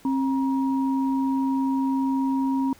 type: tone pair together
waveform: sine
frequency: 267.4 / 949.6 Hz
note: C4 / A#5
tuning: +38 / +32 cents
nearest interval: octave + minor seventh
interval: 2194 cents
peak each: -21 / -30 dBFS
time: 0.05-2.73 s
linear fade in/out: 2 ms
effects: pink hiss -53 dBFS RMS until 2.79 s